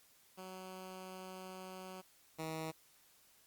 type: tone pair in turn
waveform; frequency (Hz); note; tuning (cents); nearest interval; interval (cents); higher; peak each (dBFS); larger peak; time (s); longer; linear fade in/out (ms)
10% pulse; 186.6 / 159.45; F#3 / D#3; +15 / +43; minor third; 272; first; -39 / -32; second; 0.37-2.02 / 2.38-2.72; first; 20
effects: white hiss -67 dBFS RMS until 3.46 s + Opus 48 kbps